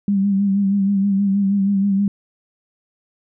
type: tone with vibrato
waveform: sine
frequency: 198 Hz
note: G3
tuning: 18 cents sharp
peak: -14 dBFS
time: 0.08-2.08 s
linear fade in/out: 2 ms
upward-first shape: sine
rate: 6.3 Hz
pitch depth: 43 cents each way
effects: none